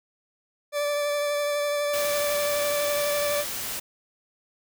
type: tone with vibrato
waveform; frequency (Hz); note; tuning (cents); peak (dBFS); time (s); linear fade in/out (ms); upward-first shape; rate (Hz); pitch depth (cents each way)
40% pulse; 583; D5; -13; -23; 0.72-3.45; 50; triangle; 12; 17
type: noise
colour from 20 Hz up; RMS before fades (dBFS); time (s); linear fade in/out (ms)
white; -32; 1.93-3.8; 10
effects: none